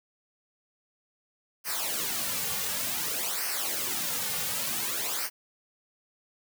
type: noise with flanger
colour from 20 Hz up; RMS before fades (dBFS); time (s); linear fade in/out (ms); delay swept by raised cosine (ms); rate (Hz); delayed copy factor
white; -31; 1.64-5.3; 50; 0.27 to 3.07; 0.55; -0.75
effects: none